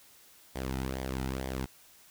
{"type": "tone with flanger", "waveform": "sawtooth", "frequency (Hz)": 65.5, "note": "C2", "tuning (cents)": 2, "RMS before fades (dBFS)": -35, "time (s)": [0.55, 1.66], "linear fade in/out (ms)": 10, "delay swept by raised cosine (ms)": [0.73, 1.83], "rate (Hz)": 2.2, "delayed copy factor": -0.6, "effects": ["white hiss -58 dBFS RMS until 2.1 s"]}